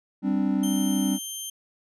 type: chord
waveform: triangle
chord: G suspended fourth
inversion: none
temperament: equal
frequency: 196 / 261.6 / 293.7 Hz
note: G3 / C4 / D4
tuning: 0 / 0 / 0 cents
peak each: -23 / -24 / -25 dBFS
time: 0.22-1.19 s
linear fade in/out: 50 ms
type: tone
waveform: 15% pulse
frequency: 3150 Hz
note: G7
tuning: 8 cents sharp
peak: -25 dBFS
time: 0.63-1.5 s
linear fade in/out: 5 ms
effects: resampled to 32000 Hz